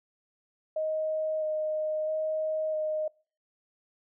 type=tone with vibrato; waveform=sine; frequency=622.3 Hz; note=D#5; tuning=in tune; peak=-27 dBFS; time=0.76-3.08 s; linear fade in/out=5 ms; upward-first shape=square; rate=0.76 Hz; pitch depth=10 cents each way; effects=noise-tail reverb RT60 0.4 s tail -26 dB re dry